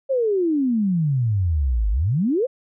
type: exponential two-way sweep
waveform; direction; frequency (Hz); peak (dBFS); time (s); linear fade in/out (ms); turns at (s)
sine; down then up; 554.4 to 48.95 to 554.4; -17; 0.09-2.47; 20; 1.9
effects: none